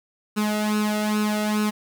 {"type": "tone with flanger", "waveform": "sawtooth", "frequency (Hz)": 211.6, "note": "G#3", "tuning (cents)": 33, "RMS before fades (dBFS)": -23, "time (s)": [0.36, 1.71], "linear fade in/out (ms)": 20, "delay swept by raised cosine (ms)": [0.74, 1.5], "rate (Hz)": 2.4, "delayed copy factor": 0.75, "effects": ["8-bit"]}